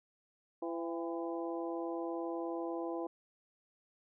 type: harmonic tone with a mistuned harmonic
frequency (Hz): 168.2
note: E3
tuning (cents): +35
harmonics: 2 / 3 / 4 / 5 / 6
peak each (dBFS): -38 / -42 / -44 / -46 / -48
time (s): 0.62-3.07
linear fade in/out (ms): 5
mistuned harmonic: 5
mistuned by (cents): -66
effects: none